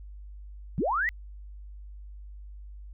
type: linear sweep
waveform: sine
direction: up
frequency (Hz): 116.3 to 2018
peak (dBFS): -24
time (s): 0.78-1.09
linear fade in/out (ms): 0
effects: added 50 Hz sine -41 dBFS peak until 2.93 s